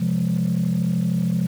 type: chord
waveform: sine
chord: F minor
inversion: second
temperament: equal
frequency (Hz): 130.81 / 174.61 / 207.7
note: C3 / F3 / Ab3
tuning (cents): 0 / 0 / 0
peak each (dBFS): -24 / -19 / -23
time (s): 0-1.47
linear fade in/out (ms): 10
effects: tanh soft clip ceiling -14 dBFS + 7-bit